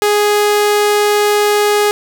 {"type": "tone", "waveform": "sawtooth", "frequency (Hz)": 415.3, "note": "G#4", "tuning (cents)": 0, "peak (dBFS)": -6, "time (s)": [0.02, 1.91], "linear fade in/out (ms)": 0, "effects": []}